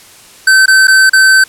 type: tone with dropouts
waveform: square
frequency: 1540 Hz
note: G6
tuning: 31 cents flat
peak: -4 dBFS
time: 0.47-1.44 s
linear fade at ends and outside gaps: 5 ms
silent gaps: 0.659-0.679 / 0.872-0.88 / 1.096-1.132 s
effects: white hiss -38 dBFS RMS until 1.48 s + low-pass 11000 Hz 12 dB/octave